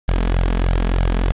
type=tone with flanger; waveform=sawtooth; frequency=43.65 Hz; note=F1; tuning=in tune; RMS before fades=-17 dBFS; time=0.08-1.32 s; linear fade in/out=0 ms; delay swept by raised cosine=1.3 to 4.7 ms; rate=3.2 Hz; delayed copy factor=+0.65; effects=resampled to 8000 Hz + 7-bit